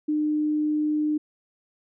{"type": "tone", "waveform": "sine", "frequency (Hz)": 302.6, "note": "D#4", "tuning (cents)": -48, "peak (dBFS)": -21, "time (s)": [0.08, 1.18], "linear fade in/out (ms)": 10, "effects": []}